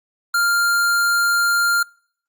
square tone, 1398 Hz, F6, 1 cent sharp, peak -16 dBFS, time 0.34-1.83 s, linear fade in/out 5 ms, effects noise-tail reverb RT60 0.6 s tail -26 dB re dry + Opus 48 kbps

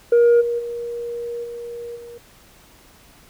sine tone with level steps, 473.5 Hz, A#4, 27 cents sharp, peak -8 / -19 / -25 / -29 / -35 dBFS, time 0.12-2.18 s, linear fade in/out 5 ms, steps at 0.4 / 0.58 / 1.43 / 1.95 s, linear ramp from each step 20 ms, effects tanh soft clip ceiling -9 dBFS + pink hiss -50 dBFS RMS until 3.29 s

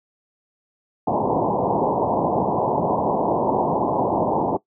white low-pass noise, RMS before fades -20 dBFS, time 1.07-4.57 s, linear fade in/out 5 ms, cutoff 990 Hz, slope 96 dB/octave, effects noise-tail reverb RT60 0.1 s tail -19 dB re dry + high-pass 150 Hz 12 dB/octave

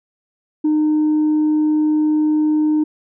sine tone, 305.8 Hz, D#4, 30 cents flat, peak -11 dBFS, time 0.64-2.84 s, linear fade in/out 10 ms, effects tanh soft clip ceiling -11 dBFS

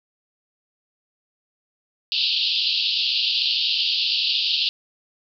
white band-pass noise, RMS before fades -22 dBFS, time 2.12-4.69 s, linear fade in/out 0 ms, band 2700 to 4800 Hz, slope 96 dB/octave, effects none

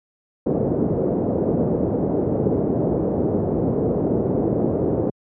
white low-pass noise, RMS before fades -20 dBFS, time 0.46-5.1 s, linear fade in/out 5 ms, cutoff 490 Hz, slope 24 dB/octave, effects high-pass 100 Hz 12 dB/octave

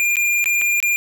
square tone with dropouts, 2403 Hz, D7, 39 cents sharp, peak -16 dBFS, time 0-0.96 s, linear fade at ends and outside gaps 0 ms, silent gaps 0.157-0.168 / 0.442-0.458 / 0.614-0.618 / 0.802-0.827 s, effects 7-bit

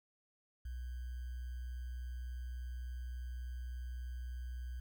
sine tone with sample-and-hold, 61.74 Hz, B1, in tune, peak -40 dBFS, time 0.65-4.8 s, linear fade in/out 5 ms, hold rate 1575 Hz, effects none

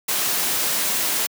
white noise, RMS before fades -22 dBFS, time 0.08-1.27 s, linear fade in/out 10 ms, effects high-pass 150 Hz 12 dB/octave

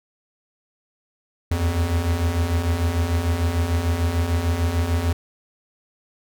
square beating tone pair, 79.5 / 86.2 Hz, D#2 / F2, +38 / -22 cents, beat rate 6.7 Hz, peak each -26 / -21 dBFS, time 1.51-5.13 s, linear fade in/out 5 ms, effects none

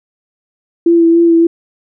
sine tone with vibrato, 335.5 Hz, E4, 31 cents sharp, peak -5 dBFS, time 0.86-1.47 s, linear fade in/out 5 ms, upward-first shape sine, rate 3.5 Hz, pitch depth 21 cents each way, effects none

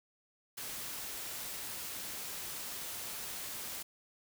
white noise, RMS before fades -42 dBFS, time 0.57-3.83 s, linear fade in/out 10 ms, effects none

